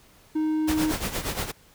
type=tone; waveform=triangle; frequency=311.1 Hz; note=D#4; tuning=in tune; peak=-20 dBFS; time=0.35-0.92 s; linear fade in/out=10 ms
type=noise with tremolo; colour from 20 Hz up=pink; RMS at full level=-27 dBFS; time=0.67-1.52 s; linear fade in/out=20 ms; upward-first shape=sine; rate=8.5 Hz; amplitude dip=70%
effects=pink hiss -56 dBFS RMS until 1.74 s